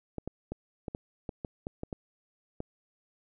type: clicks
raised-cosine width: 2 ms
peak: -22 dBFS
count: 11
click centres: 0.183 / 0.276 / 0.52 / 0.882 / 0.949 / 1.292 / 1.448 / 1.669 / 1.834 / 1.928 / 2.604 s
effects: none